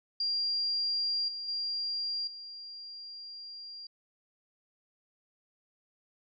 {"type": "tone with level steps", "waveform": "sine", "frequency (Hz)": 4770, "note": "D8", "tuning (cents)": 26, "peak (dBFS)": [-28, -36, -31, -42], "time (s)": [0.2, 3.87], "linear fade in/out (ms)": 5, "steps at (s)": [1.28, 1.48, 2.27], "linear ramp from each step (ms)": 5, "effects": []}